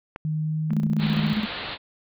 clicks, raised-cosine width 0.5 ms, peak -19 / -25 / -18 dBFS, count 3, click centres 0.161 / 0.706 / 1.193 s
sine tone with pitch glide, 155 to 156.26 Hz, D#3 to D#3, -6 to +8 cents, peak -23 dBFS, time 0.25-1.33 s, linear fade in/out 0 ms, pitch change +14 cents, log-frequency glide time 0.42-0.58 s
sine tone with tremolo, 212.9 Hz, G#3, 43 cents sharp, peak -20 dBFS, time 0.7-1.46 s, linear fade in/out 20 ms, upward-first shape square, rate 15 Hz, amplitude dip 65%
white low-pass noise, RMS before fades -33 dBFS, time 0.98-1.78 s, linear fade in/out 50 ms, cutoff 4300 Hz, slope 96 dB/octave
effects none

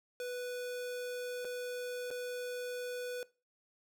square tone with dropouts, 493.9 Hz, B4, in tune, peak -38 dBFS, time 0.2-3.23 s, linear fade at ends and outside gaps 1 ms, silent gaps 1.447-1.451 / 2.105-2.111 s, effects noise-tail reverb RT60 0.3 s tail -20 dB re dry

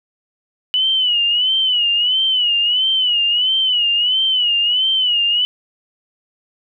sine tone with vibrato, 2960 Hz, F#7, in tune, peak -13 dBFS, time 0.74-5.45 s, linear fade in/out 0 ms, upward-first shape sine, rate 1.5 Hz, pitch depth 97 cents each way, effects none

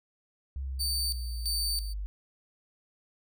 sine linear sweep, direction down, 68.2 to 49 Hz, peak -32 dBFS, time 0.56-2.06 s, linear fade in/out 0 ms
sawtooth tone with tremolo, 4579 Hz, D8, 45 cents flat, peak -26 dBFS, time 0.79-1.94 s, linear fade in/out 20 ms, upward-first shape square, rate 1.5 Hz, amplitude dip 80%
effects none

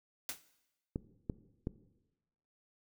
white noise with exponential decay, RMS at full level -36 dBFS, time 0.29-0.42 s, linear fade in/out 1 ms, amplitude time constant 28 ms
clicks, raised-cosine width 3 ms, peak -22 dBFS, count 3, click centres 0.959 / 1.298 / 1.671 s
effects noise-tail reverb RT60 1.0 s tail -17 dB re dry

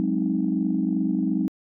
sine chord, Ab dominant seventh, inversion third, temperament equal, 185 / 207.7 / 261.6 / 311.1 Hz, Gb3 / Ab3 / C4 / Eb4, 0 / 0 / 0 / 0 cents, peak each -26 dBFS, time 0-1.48 s, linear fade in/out 0 ms, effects tanh soft clip ceiling -11 dBFS

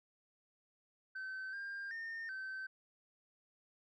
sine tone with pitch steps, 1535 / 1599 / 1822 / 1542 Hz, G6 / G6 / A#6 / G6, -37 / +34 / -40 / -29 cents, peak -39 dBFS, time 1.15-2.67 s, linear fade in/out 10 ms, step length 380 ms, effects tanh soft clip ceiling -40 dBFS

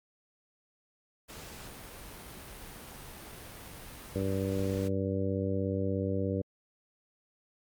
pink noise, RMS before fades -46 dBFS, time 1.28-4.89 s, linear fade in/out 20 ms
harmonic tone, 96.8 Hz, G2, 21 cents flat, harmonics 1 / 2 / 3 / 4 / 5 / 6, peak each -33 / -35 / -36 / -39 / -35 / -40 dBFS, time 4.15-6.42 s, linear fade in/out 10 ms
effects Opus 48 kbps

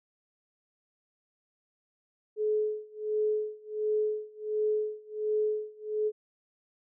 sine tone with tremolo, 427 Hz, G#4, 48 cents sharp, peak -24 dBFS, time 2.36-6.12 s, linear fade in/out 50 ms, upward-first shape sine, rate 1.4 Hz, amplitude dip 95%, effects none

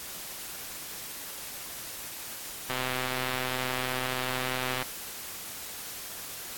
click train, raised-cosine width 0.3 ms, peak -14 dBFS, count 273, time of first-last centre 2.7-4.825 s, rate 128 Hz, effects white hiss -40 dBFS RMS until 6.57 s + AAC 64 kbps

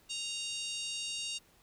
harmonic tone with a mistuned harmonic, 932.3 Hz, A#5, in tune, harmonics 3 / 4 / 5 / 6 / 7 / 8 / 9 / 10, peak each -40 / -42 / -44 / -46 / -47 / -48 / -49 / -50 dBFS, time 0.09-1.39 s, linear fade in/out 20 ms, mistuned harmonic 5, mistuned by -24 cents, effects pink hiss -65 dBFS RMS until 1.62 s

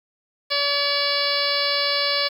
harmonic tone with a mistuned harmonic, 571 Hz, D5, 49 cents flat, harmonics 1 / 2 / 3 / 4 / 5 / 6 / 7 / 8 / 9, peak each -27 / -29 / -30 / -28 / -31 / -29 / -27 / -26 / -29 dBFS, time 0.5-2.29 s, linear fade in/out 20 ms, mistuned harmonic 7, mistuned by +30 cents, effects 8-bit

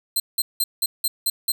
10% pulse tone bursts, 4128 Hz, C8, 24 cents flat, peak -12 dBFS, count 7, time 0.16-1.52 s, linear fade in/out 5 ms, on 40 ms, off 180 ms, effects none

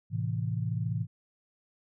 sine chord, A minor, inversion none, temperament equal, 110 / 130.81 / 164.81 Hz, A2 / C3 / E3, 0 / 0 / 0 cents, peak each -31 / -34 / -34 dBFS, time 0.1-1.07 s, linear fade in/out 50 ms, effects none

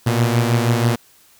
sawtooth beating tone pair, 116.54 / 122.74 Hz, A#2 / B2, 0 / -10 cents, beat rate 6.2 Hz, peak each -12 / -16 dBFS, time 0.06-0.96 s, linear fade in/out 10 ms, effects white hiss -52 dBFS RMS until 1.39 s

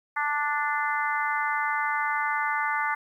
harmonic tone, 293.7 Hz, D4, in tune, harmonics 3 / 4 / 5 / 6 / 7, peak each -29 / -30 / -31 / -32 / -32 dBFS, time 0.16-2.95 s, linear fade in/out 10 ms, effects 10-bit

